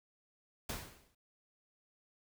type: noise with exponential decay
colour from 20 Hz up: pink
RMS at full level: -37 dBFS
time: 0.69-1.15 s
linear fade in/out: 5 ms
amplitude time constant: 98 ms
effects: none